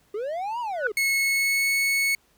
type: linear two-way sweep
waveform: triangle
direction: up then down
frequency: 392 to 987.8 to 392 Hz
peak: -25 dBFS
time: 0.14-0.92 s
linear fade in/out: 5 ms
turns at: 0.6 s
type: tone with exponential growth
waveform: sine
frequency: 1480 Hz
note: F#6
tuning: in tune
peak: -18 dBFS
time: 0.73-0.87 s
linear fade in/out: 2 ms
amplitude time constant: 30 ms
type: tone with pitch glide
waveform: 40% pulse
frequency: 2187 to 2207 Hz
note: C#7 to C#7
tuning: -24 to -8 cents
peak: -20 dBFS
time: 0.97-2.15 s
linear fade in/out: 2 ms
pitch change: +16 cents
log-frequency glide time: 1.14-1.68 s
effects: pink hiss -63 dBFS RMS until 2.37 s